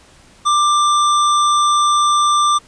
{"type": "tone", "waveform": "square", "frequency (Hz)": 1184, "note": "D6", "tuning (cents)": 14, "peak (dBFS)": -12, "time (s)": [0.45, 2.59], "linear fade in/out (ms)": 20, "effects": ["pink hiss -47 dBFS RMS until 2.67 s", "resampled to 22050 Hz"]}